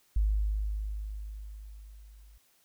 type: tone with level ramp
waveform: sine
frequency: 51.91 Hz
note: G#1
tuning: in tune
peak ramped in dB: -22 to -52 dBFS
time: 0.16-2.38 s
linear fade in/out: 5 ms
effects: white hiss -67 dBFS RMS until 2.64 s